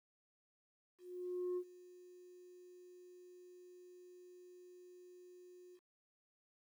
sine tone with ADSR envelope, 360 Hz, F#4, 47 cents flat, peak -34 dBFS, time 0.98-5.8 s, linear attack 590 ms, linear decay 66 ms, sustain -22 dB, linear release 57 ms, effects tanh soft clip ceiling -35 dBFS + 12-bit

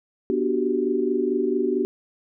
sine chord, G major seventh, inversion first, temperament just, 245 / 294 / 367.5 / 392 Hz, B3 / D4 / F#4 / G4, -14 / +2 / -12 / 0 cents, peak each -27 / -27 / -24 / -25 dBFS, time 0.3-1.85 s, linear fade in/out 0 ms, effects none

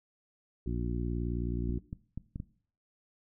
harmonic tone, 59.2 Hz, A#1, 27 cents sharp, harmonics 1 / 2 / 3 / 4 / 5 / 6, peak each -34 / -37 / -39 / -40 / -41 / -42 dBFS, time 0.66-1.79 s, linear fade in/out 5 ms
clicks, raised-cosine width 5 ms, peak -25 dBFS, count 5, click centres 1.696 / 1.929 / 2.176 / 2.359 / 2.401 s
effects noise-tail reverb RT60 0.5 s tail -19 dB re dry

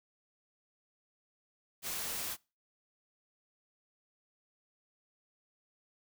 white noise, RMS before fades -38 dBFS, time 1.82-2.37 s, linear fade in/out 50 ms, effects noise-tail reverb RT60 0.3 s tail -24 dB re dry

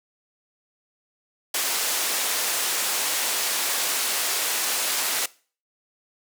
white low-pass noise, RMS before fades -25 dBFS, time 1.54-5.26 s, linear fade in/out 5 ms, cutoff 12000 Hz, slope 12 dB/octave, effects noise-tail reverb RT60 0.4 s tail -21 dB re dry + high-pass 400 Hz 12 dB/octave

